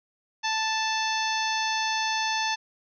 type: harmonic tone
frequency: 880 Hz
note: A5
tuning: in tune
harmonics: 1 / 2 / 3 / 4 / 5 / 6 / 7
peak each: -28 / -31 / -33 / -34 / -35 / -36 / -36 dBFS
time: 0.43-2.56 s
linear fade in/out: 20 ms
effects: none